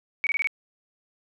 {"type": "tone bursts", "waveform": "sine", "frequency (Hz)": 2254, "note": "C#7", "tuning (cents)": 28, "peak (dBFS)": -21, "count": 5, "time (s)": [0.24, 0.472], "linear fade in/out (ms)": 0, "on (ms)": 28, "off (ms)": 23, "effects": []}